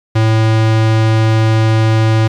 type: tone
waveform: square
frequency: 110.8 Hz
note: A2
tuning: 13 cents sharp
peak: -9 dBFS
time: 0.15-2.28 s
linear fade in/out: 10 ms
effects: low-pass 5000 Hz 12 dB/octave + 7-bit